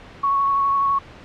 sine tone with vibrato, 1108.7 Hz, C#6, in tune, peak -16 dBFS, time 0.23-0.99 s, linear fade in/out 10 ms, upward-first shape sine, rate 12 Hz, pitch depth 13 cents each way, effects pink hiss -42 dBFS RMS until 1.24 s + low-pass 3000 Hz 12 dB/octave

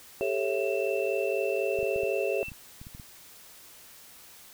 sine chord, A dominant seventh, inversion third, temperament just, 396 / 440 / 550 / 660 Hz, G4 / A4 / C#5 / E5, +18 / 0 / -14 / +2 cents, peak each -30 / -32 / -31 / -34 dBFS, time 0.21-2.43 s, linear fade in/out 0 ms
sine tone, 2672 Hz, E7, 23 cents sharp, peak -36 dBFS, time 0.21-2.5 s, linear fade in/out 10 ms
clicks, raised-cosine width 5 ms, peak -32 dBFS, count 10, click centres 1.789 / 1.83 / 1.961 / 2.034 / 2.484 / 2.518 / 2.815 / 2.869 / 2.949 / 2.998 s
effects white hiss -51 dBFS RMS until 4.53 s

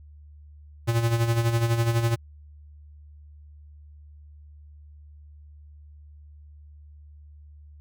square tone with tremolo, 116.1 Hz, A#2, 7 cents flat, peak -19 dBFS, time 0.87-2.16 s, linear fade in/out 20 ms, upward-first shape sine, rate 12 Hz, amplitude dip 60%, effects added 74 Hz sine -45 dBFS peak until 7.8 s

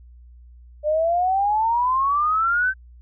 sine exponential sweep, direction up, 592 to 1560 Hz, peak -17 dBFS, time 0.83-2.74 s, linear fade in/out 50 ms, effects added 60 Hz sine -43 dBFS peak until 3.01 s

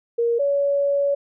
sine tone pair in turn, 468.5 / 564.4 Hz, A#4 / C#5, +9 / +31 cents, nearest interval minor third, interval 322 cents, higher second, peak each -17 dBFS, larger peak neither, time 0.18-0.39 / 0.39-1.15 s, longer second, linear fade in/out 10 ms, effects none

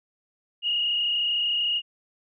sine tone with frequency modulation, 2869 Hz, F7, 46 cents sharp, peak -22 dBFS, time 0.62-1.82 s, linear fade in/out 50 ms, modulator 33.2 Hz, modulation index 1.8, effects none

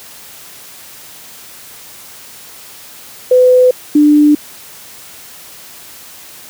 sine tone pair in turn, 504 / 296.7 Hz, B4 / D4, +35 / +18 cents, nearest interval major sixth, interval 917 cents, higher first, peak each -4 dBFS, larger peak neither, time 3.31-3.71 / 3.95-4.35 s, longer neither, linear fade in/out 5 ms, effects white hiss -35 dBFS RMS until 6.49 s + high-pass 60 Hz 12 dB/octave

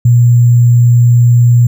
sine tone with sample-and-hold, 120.4 Hz, B2, 44 cents flat, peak -3 dBFS, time 0.05-1.67 s, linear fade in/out 5 ms, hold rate 7350 Hz, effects none

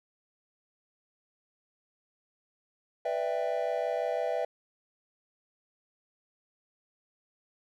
triangle chord, E minor seventh, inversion second, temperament just, 494.4 / 593.3 / 659.3 / 791.1 Hz, B4 / D5 / E5 / G5, +2 / +18 / 0 / +16 cents, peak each -32 / -32 / -30 / -35 dBFS, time 3.05-4.45 s, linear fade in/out 5 ms, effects none

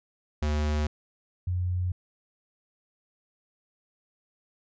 square / sine tone pair in turn, 75.2 / 90.15 Hz, D2 / F#2, +42 / -45 cents, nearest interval minor third, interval 313 cents, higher second, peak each -25 dBFS, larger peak neither, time 0.42-0.87 / 1.47-1.92 s, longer neither, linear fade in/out 5 ms, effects resampled to 16000 Hz

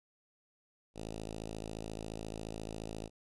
5% pulse tone with notch filter, 54.3 Hz, A1, 22 cents flat, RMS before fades -43 dBFS, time 0.94-3.1 s, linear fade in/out 50 ms, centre 1600 Hz, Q 0.92, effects resampled to 24000 Hz

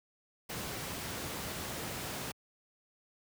pink noise, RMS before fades -39 dBFS, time 0.49-2.32 s, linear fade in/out 10 ms, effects high-pass 80 Hz 12 dB/octave

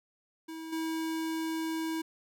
square tone with level steps, 322.4 Hz, E4, 38 cents flat, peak -40 / -32 dBFS, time 0.48-2.02 s, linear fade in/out 10 ms, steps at 0.72 s, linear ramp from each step 10 ms, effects none

